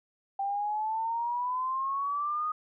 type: exponential sweep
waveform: sine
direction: up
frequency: 784 to 1247 Hz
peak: -28 dBFS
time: 0.39-2.52 s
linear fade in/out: 5 ms
effects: none